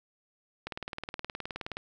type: click train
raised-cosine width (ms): 0.3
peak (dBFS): -20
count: 22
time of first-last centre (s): 0.67-1.769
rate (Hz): 19.1
effects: none